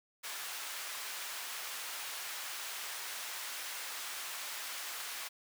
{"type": "high-pass noise", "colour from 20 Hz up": "pink", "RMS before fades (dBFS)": -42, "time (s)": [0.23, 5.29], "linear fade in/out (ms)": 20, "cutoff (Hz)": 1200, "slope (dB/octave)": 12, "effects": []}